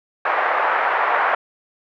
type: band-pass noise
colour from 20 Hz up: pink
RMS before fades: -19 dBFS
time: 0.25-1.35 s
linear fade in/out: 5 ms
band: 630 to 1800 Hz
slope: 24 dB/octave
effects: none